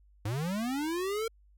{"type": "linear sweep", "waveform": "square", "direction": "up", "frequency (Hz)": [97.2, 460], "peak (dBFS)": -31, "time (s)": [0.25, 1.28], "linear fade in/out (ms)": 5, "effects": ["added 50 Hz sine -58 dBFS peak until 1.57 s"]}